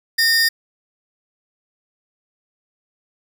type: tone pair together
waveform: 45% pulse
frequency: 1829 / 4883 Hz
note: A#6 / D#8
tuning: -33 / -33 cents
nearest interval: octave + perfect fourth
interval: 1700 cents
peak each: -16 / -16 dBFS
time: 0.18-0.49 s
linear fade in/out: 10 ms
effects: none